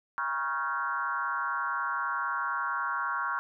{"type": "tone with frequency modulation", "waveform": "sine", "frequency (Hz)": 1244.5, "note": "D#6", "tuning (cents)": 0, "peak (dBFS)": -28, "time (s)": [0.18, 3.39], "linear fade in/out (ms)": 0, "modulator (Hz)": 144, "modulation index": 2.1, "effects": []}